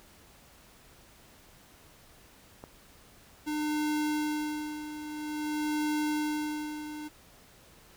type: click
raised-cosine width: 1 ms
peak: -29 dBFS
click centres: 2.639 s
type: tone with tremolo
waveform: square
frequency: 301.9 Hz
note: D4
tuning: 48 cents sharp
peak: -28 dBFS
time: 3.46-7.09 s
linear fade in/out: 20 ms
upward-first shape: sine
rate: 0.5 Hz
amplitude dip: 70%
effects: pink hiss -57 dBFS RMS until 7.96 s